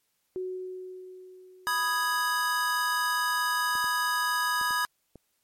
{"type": "tone with exponential decay", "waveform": "sine", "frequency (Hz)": 370, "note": "F#4", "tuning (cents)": 0, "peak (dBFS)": -29, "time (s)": [0.36, 2.71], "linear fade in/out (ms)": 0, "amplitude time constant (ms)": 510}
{"type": "chord", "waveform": "square", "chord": "G# minor", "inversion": "first", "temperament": "equal", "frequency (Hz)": [987.8, 1244.5, 1661.2], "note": ["B5", "D#6", "G#6"], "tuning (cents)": [0, 0, 0], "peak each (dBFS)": [-31, -31, -29], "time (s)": [1.67, 4.85], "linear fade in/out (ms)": 0}
{"type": "clicks", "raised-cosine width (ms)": 2, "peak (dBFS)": -33, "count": 5, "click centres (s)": [3.754, 3.843, 4.613, 4.708, 5.157]}
{"effects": ["white hiss -74 dBFS RMS until 5.43 s", "MP3 64 kbps"]}